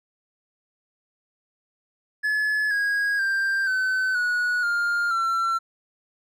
triangle tone with pitch steps, 1711 / 1645.1 / 1581.7 / 1520.8 / 1462.2 / 1405.9 / 1351.8 Hz, A6 / G#6 / G6 / F#6 / F#6 / F6 / E6, -49 / -17 / +15 / +47 / -21 / +11 / +43 cents, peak -19 dBFS, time 2.23-5.59 s, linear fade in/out 20 ms, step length 480 ms, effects none

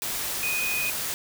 sine tone in noise, 2489 Hz, D#7, in tune, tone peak -26 dBFS, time 0.43-0.9 s, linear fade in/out 0 ms, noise white, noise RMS -30 dBFS, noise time 0.02-1.14 s, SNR +1 dB, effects none

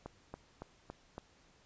click train, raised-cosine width 1 ms, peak -29 dBFS, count 5, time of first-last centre 0.06-1.18 s, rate 3.57 Hz, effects pink hiss -66 dBFS RMS until 1.65 s + resampled to 16000 Hz

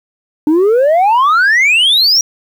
sine exponential sweep, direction up, 293.7 to 5800 Hz, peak -4 dBFS, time 0.47-2.21 s, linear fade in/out 2 ms, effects tanh soft clip ceiling -6 dBFS + 7-bit

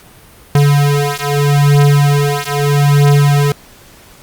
square beating tone pair, 143.2 / 143.99 Hz, D3 / D3, -43 / -34 cents, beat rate 0.79 Hz, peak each -12 dBFS, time 0.55-3.52 s, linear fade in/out 2 ms, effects pink hiss -41 dBFS RMS until 4.22 s + Opus 48 kbps

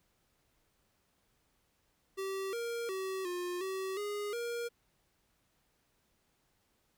square tone with pitch steps, 386.5 / 467.9 / 380.9 / 355.6 / 381.3 / 412.6 / 472 Hz, G4 / A#4 / G4 / F4 / G4 / G#4 / A#4, -24 / +6 / -50 / +31 / -48 / -11 / +22 cents, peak -36 dBFS, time 2.17-4.69 s, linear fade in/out 20 ms, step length 360 ms, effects pink hiss -75 dBFS RMS until 6.97 s

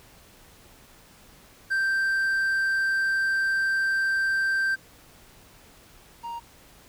triangle tone pair in turn, 1568 / 935.3 Hz, G6 / A#5, 0 / +6 cents, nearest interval major sixth, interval 894 cents, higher first, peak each -20 / -30 dBFS, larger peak first, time 1.7-4.76 / 6.23-6.4 s, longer first, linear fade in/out 20 ms, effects pink hiss -53 dBFS RMS until 6.88 s

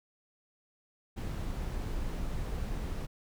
brown noise, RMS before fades -35 dBFS, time 1.16-3.07 s, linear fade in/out 20 ms, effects none

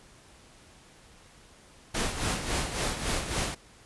pink noise with tremolo, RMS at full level -28 dBFS, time 1.94-3.55 s, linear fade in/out 10 ms, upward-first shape sine, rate 3.6 Hz, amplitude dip 60%, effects pink hiss -55 dBFS RMS until 3.85 s + resampled to 24000 Hz

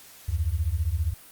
sine beating tone pair, 72.4 / 87.4 Hz, D2 / F2, -24 / +2 cents, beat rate 15 Hz, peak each -26 dBFS, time 0.28-1.14 s, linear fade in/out 10 ms, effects white hiss -49 dBFS RMS until 1.31 s + Opus 48 kbps

